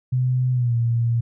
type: tone with pitch glide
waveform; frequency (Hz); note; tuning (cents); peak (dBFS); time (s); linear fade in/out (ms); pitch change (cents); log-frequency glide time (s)
sine; 127 to 117.13; B2 to A#2; +49 to +9; -17; 0.12-1.21; 10; -140; 0.52-0.75
effects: none